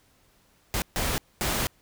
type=noise bursts at uneven times; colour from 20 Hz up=pink; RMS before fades=-27 dBFS; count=3; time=0.74-0.82 / 0.96-1.18 / 1.41-1.67 s; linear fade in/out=0 ms; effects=pink hiss -63 dBFS RMS until 1.81 s